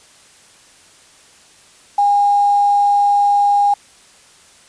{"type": "tone with quantisation", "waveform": "sine", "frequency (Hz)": 813, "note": "G#5", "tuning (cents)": -37, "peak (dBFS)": -10, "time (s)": [1.98, 3.74], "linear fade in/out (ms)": 5, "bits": 6, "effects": ["white hiss -47 dBFS RMS until 4.68 s", "resampled to 22050 Hz"]}